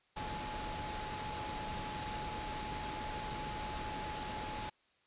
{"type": "tone in noise", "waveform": "sine", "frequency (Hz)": 851, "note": "G#5", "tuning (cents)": 42, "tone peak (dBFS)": -42, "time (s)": [0.16, 4.7], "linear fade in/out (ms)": 10, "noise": "pink", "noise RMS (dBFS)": -42, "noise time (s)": [0.16, 4.7], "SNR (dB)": -3, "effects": ["white hiss -72 dBFS RMS until 5.06 s", "resampled to 8000 Hz"]}